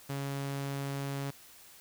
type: tone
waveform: sawtooth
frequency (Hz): 139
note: C#3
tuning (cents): +5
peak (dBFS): -30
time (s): 0.09-1.31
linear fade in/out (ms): 10
effects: white hiss -55 dBFS RMS until 1.8 s